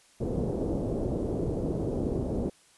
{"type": "low-pass noise", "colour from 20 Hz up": "white", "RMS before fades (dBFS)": -30, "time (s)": [0.2, 2.5], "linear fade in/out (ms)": 10, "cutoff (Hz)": 470, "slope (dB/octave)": 24, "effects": ["white hiss -60 dBFS RMS until 2.77 s", "resampled to 24000 Hz"]}